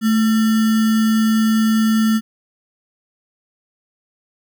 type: tone with sample-and-hold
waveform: sine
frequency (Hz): 220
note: A3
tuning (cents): 0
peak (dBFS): -12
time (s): 0.01-2.21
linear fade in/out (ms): 50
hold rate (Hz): 1575
effects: none